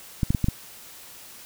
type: clicks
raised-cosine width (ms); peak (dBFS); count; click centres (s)
5; -9; 5; 0.232 / 0.305 / 0.348 / 0.443 / 0.485
effects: white hiss -45 dBFS RMS until 1.45 s